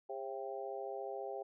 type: harmonic tone with a mistuned harmonic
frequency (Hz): 134.5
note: C3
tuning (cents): +48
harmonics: 3 / 4 / 5 / 6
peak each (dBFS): -44 / -45 / -46 / -46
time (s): 0.09-1.43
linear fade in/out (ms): 10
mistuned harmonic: 6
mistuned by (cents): -44
effects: none